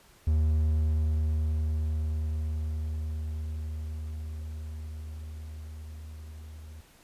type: tone with level ramp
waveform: triangle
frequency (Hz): 77.4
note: D#2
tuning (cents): -9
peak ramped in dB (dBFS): -19 to -40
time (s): 0.27-6.81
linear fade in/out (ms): 5
effects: pink hiss -58 dBFS RMS until 7.03 s + resampled to 32000 Hz